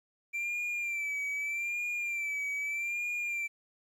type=tone with vibrato; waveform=triangle; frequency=2349 Hz; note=D7; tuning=in tune; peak=-30 dBFS; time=0.33-3.48 s; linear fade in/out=20 ms; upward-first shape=sine; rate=0.81 Hz; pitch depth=57 cents each way; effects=11-bit